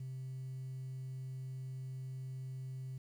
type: tone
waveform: sine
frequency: 130.81 Hz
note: C3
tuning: in tune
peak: -39 dBFS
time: 0-2.98 s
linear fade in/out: 5 ms
effects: tanh soft clip ceiling -39 dBFS + 11-bit